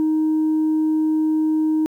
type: tone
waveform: sine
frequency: 312.2 Hz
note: D#4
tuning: 6 cents sharp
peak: -14 dBFS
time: 0-1.86 s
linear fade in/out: 0 ms
effects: tanh soft clip ceiling -14 dBFS + 9-bit